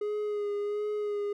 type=tone with vibrato; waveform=triangle; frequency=414.9 Hz; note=G#4; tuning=2 cents flat; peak=-27 dBFS; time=0.01-1.33 s; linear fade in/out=5 ms; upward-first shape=sine; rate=1.4 Hz; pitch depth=24 cents each way; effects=none